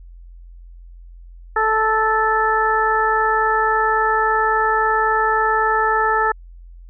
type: harmonic tone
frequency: 438.2 Hz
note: A4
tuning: 7 cents flat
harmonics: 1 / 2 / 3 / 4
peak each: -22 / -19 / -19 / -21 dBFS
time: 1.56-6.32 s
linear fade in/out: 5 ms
effects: added 43 Hz sine -37 dBFS peak until 6.89 s